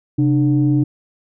sine tone pair together, 133.28 / 299.2 Hz, C3 / D4, +32 / +32 cents, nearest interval octave + major second, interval 1400 cents, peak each -14 dBFS, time 0.18-0.84 s, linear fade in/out 10 ms, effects tanh soft clip ceiling -6 dBFS

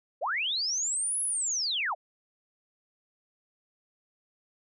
sine linear two-way sweep, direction up then down, 449.9 to 10800 to 553 Hz, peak -27 dBFS, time 0.21-1.95 s, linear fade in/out 20 ms, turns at 1.22 s, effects none

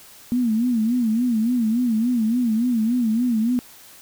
sine tone with vibrato, 233.1 Hz, A#3, in tune, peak -17 dBFS, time 0.32-3.59 s, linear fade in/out 0 ms, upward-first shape sine, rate 3.5 Hz, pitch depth 130 cents each way, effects white hiss -46 dBFS RMS until 4.01 s

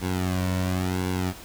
sawtooth tone with flanger, 92 Hz, F#2, 9 cents flat, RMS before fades -26 dBFS, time 0-1.34 s, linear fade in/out 50 ms, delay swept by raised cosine 1.6 to 2.48 ms, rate 0.94 Hz, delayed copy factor -0.95, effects pink hiss -43 dBFS RMS until 1.44 s

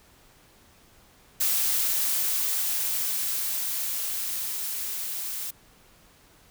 blue noise with level ramp, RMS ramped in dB -24 to -33 dBFS, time 1.4-5.51 s, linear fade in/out 10 ms, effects pink hiss -57 dBFS RMS until 6.5 s

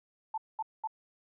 sine tone bursts, 880 Hz, A5, in tune, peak -31 dBFS, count 3, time 0.34-0.874 s, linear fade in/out 5 ms, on 38 ms, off 210 ms, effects none

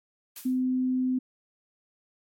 blue noise with exponential decay, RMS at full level -35 dBFS, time 0.36-0.63 s, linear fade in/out 5 ms, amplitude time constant 57 ms
sine tone, 255.9 Hz, C4, 38 cents flat, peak -23 dBFS, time 0.45-1.19 s, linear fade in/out 10 ms
effects MP3 64 kbps

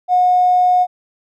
triangle tone with tanh clipping, 725 Hz, F#5, 35 cents flat, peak -9 dBFS, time 0.08-0.87 s, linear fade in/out 50 ms, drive 2 dB, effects none

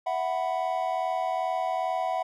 triangle chord, E suspended second, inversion none, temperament just, 659.3 / 741.7 / 988.9 Hz, E5 / F#5 / B5, 0 / +4 / +2 cents, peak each -29 / -26 / -32 dBFS, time 0.06-2.23 s, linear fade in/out 10 ms, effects none

